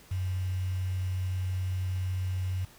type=tone with quantisation; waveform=sine; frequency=92.5 Hz; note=F#2; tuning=in tune; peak=-28 dBFS; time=0.11-2.65 s; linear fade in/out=5 ms; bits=8; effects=pink hiss -55 dBFS RMS until 2.78 s